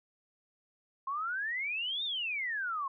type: exponential two-way sweep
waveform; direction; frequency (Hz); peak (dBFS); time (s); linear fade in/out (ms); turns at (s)
sine; up then down; 1055 to 3729 to 1055; -32; 1.07-2.88; 5; 2.04
effects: none